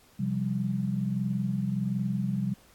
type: chord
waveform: sine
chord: C suspended fourth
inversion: none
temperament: equal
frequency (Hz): 130.81 / 174.61 / 196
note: C3 / F3 / G3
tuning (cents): 0 / 0 / 0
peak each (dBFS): -31 / -33 / -29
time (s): 0.19-2.54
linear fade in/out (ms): 10
effects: pink hiss -59 dBFS RMS until 2.74 s + AAC 64 kbps